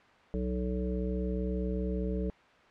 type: harmonic tone with a mistuned harmonic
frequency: 62.5 Hz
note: B1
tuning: 21 cents sharp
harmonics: 1 / 3 / 5 / 7 / 9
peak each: -33 / -34 / -40 / -37 / -43 dBFS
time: 0.34-2.3 s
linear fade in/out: 0 ms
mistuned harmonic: 3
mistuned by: -27 cents
effects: white hiss -58 dBFS RMS until 2.7 s + low-pass 2000 Hz 12 dB/octave